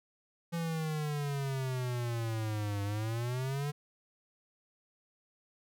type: exponential two-way sweep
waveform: square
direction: down then up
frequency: 170 to 100 to 148.5 Hz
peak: -33 dBFS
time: 0.52-3.72 s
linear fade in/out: 20 ms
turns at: 2.83 s
effects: none